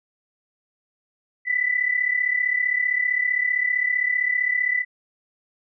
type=tone pair together; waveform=sine; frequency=1961.6 / 1997 Hz; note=B6 / B6; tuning=-12 / +19 cents; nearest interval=unison; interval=31 cents; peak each=-24 / -21 dBFS; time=1.45-4.85 s; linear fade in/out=50 ms; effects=none